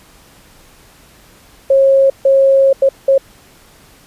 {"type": "tone bursts at uneven times", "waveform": "sine", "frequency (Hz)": 542, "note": "C#5", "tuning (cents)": -39, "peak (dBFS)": -6, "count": 4, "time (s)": [[1.7, 2.1], [2.25, 2.73], [2.82, 2.89], [3.08, 3.18]], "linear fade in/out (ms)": 5, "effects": ["pink hiss -45 dBFS RMS until 4.06 s", "resampled to 32000 Hz"]}